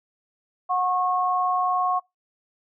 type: tone pair together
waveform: sine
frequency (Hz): 730 / 1092.4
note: F#5 / C#6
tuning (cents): -24 / -26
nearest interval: perfect fifth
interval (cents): 698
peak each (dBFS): -23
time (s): 0.69-2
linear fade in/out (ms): 20
effects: noise-tail reverb RT60 0.2 s tail -25 dB re dry